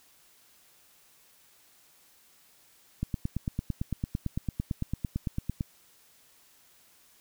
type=click train; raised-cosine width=5 ms; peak=-17 dBFS; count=24; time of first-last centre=3.03-5.608 s; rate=8.92 Hz; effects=white hiss -61 dBFS RMS until 7.2 s